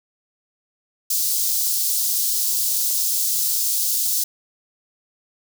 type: high-pass noise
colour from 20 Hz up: white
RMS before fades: -21 dBFS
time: 1.1-4.24 s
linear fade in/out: 5 ms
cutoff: 4500 Hz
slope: 24 dB/octave
effects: none